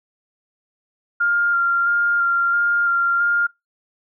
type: tone with vibrato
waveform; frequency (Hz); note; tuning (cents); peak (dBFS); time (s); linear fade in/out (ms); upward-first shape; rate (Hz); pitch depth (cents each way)
sine; 1396.9; F6; 0; -15; 1.2-3.47; 10; square; 1.5; 13
effects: noise-tail reverb RT60 0.2 s tail -24 dB re dry